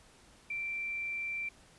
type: tone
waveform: sine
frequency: 2349 Hz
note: D7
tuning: in tune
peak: -34 dBFS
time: 0.5-1.49 s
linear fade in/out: 5 ms
effects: pink hiss -60 dBFS RMS until 1.78 s + resampled to 24000 Hz